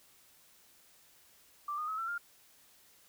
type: tone with pitch steps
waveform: sine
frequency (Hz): 1174.7 / 1228.1 / 1284 / 1342.4 / 1403.4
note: D6 / D#6 / E6 / E6 / F6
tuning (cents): 0 / -23 / -46 / +31 / +8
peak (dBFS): -34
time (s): 1.68-2.18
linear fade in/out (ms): 5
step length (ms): 100
effects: white hiss -63 dBFS RMS until 3.08 s